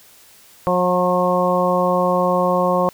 harmonic tone, 180 Hz, F#3, 47 cents flat, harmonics 1 / 2 / 3 / 4 / 5 / 6, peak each -22 / -25 / -18 / -24 / -24 / -21 dBFS, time 0.67-2.89 s, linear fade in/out 0 ms, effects white hiss -48 dBFS RMS until 2.93 s

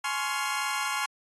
25% pulse chord, Db major seventh, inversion second, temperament equal with one note detuned, 843.2 / 1046.5 / 1108.7 / 1396.9 Hz, Ab5 / C6 / Db6 / F6, +26 / 0 / 0 / 0 cents, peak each -30 dBFS, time 0.04-1.06 s, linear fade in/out 5 ms, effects AAC 32 kbps

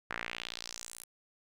sawtooth tone with band-pass filter sweep, 58.27 Hz, A#1, in tune, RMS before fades -43 dBFS, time 0.1-1.04 s, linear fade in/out 5 ms, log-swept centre 1600 to 11000 Hz, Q 2.4, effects none

